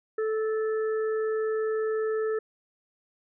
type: harmonic tone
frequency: 437.3 Hz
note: A4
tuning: 11 cents flat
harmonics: 1 / 3 / 4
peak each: -25 / -39 / -41 dBFS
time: 0.18-2.39 s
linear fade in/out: 5 ms
effects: none